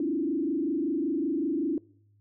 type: tone with frequency modulation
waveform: sine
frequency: 306.9 Hz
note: D#4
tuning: 24 cents flat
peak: -25 dBFS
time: 0-1.78 s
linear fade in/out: 2 ms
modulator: 25.3 Hz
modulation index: 1.6
effects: noise-tail reverb RT60 0.7 s tail -24 dB re dry + added 103 Hz sine -60 dBFS peak until 2.2 s